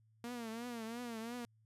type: tone with vibrato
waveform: sawtooth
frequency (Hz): 233.1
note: A#3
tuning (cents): 0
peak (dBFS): -38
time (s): 0.24-1.45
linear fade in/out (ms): 0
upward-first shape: triangle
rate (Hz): 2.9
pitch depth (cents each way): 110
effects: added 110 Hz sine -67 dBFS peak until 1.65 s + resampled to 32000 Hz